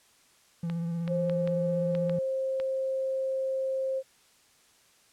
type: tone with vibrato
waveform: triangle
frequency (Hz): 168.6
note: E3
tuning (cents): +39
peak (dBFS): -27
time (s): 0.63-2.19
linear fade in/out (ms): 5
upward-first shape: sine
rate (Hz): 16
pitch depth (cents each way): 26
type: clicks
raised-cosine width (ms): 0.3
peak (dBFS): -24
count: 7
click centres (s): 0.699 / 1.078 / 1.297 / 1.475 / 1.951 / 2.096 / 2.6
type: tone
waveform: sine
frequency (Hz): 530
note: C5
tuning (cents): +22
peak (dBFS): -27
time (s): 1.07-4.03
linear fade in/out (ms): 50
effects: white hiss -62 dBFS RMS until 5.12 s + low-pass 10000 Hz 12 dB/octave